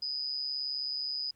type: tone with amplitude modulation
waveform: sine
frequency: 4978 Hz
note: D#8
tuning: in tune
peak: -29 dBFS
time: 0.02-1.31 s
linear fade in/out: 5 ms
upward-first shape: sine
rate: 139 Hz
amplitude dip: 65%
effects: pink hiss -72 dBFS RMS until 1.35 s